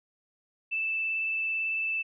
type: tone with vibrato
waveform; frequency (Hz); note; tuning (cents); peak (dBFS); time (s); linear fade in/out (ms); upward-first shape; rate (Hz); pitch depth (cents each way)
sine; 2642; E7; +3; -27; 0.71-2.03; 20; sine; 18; 9
effects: none